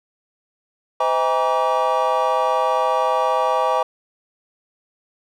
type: tone cluster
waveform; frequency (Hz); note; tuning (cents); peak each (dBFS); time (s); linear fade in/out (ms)
triangle; 512 / 639 / 812 / 947 / 1151; C5 / D#5 / G#5 / A#5 / D6; -38 / +46 / -39 / +27 / -35; -21; 1-3.83; 5
effects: none